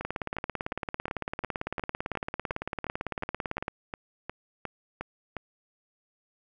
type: two click trains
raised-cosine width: 0.5 ms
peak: -16 / -19 dBFS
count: 66 / 16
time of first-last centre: 0.05-3.681 / 0.01-5.367 s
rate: 17.9 / 2.8 Hz
effects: none